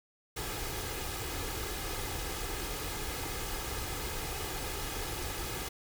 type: noise with comb filter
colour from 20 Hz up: pink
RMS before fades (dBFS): -37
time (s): 0.36-5.69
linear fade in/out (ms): 10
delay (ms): 2.4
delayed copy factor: +0.55
effects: none